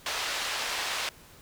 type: band-pass noise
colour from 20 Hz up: white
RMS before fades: -32 dBFS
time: 0.06-1.09 s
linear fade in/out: 2 ms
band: 560 to 4200 Hz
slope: 12 dB/octave
effects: pink hiss -53 dBFS RMS until 1.41 s